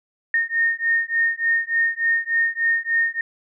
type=beating tone pair; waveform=sine; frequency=1836 / 1839.4 Hz; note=A#6 / A#6; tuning=-27 / -24 cents; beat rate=3.4 Hz; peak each=-21 dBFS; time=0.34-3.21 s; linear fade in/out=2 ms; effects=none